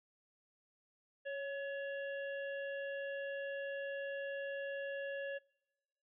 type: harmonic tone with a mistuned harmonic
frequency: 554.4 Hz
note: C#5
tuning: in tune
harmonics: 1 / 3 / 5 / 6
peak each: -40 / -45 / -53 / -62 dBFS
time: 1.25-5.39 s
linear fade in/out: 20 ms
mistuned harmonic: 3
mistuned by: +35 cents
effects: noise-tail reverb RT60 1.0 s tail -25 dB re dry